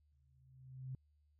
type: tone with exponential growth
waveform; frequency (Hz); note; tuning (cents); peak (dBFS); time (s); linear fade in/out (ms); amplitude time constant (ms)
sine; 130.4; C3; -5; -40; 0.12-0.95; 2; 180
effects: added 74 Hz sine -70 dBFS peak until 1.39 s